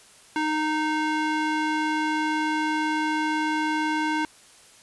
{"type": "tone with band-pass filter", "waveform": "square", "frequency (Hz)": 309, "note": "D#4", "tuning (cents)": -12, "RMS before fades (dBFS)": -25, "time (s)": [0.36, 4.25], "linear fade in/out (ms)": 0, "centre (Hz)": 1300, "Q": 0.74, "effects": ["white hiss -52 dBFS RMS until 4.82 s", "resampled to 24000 Hz"]}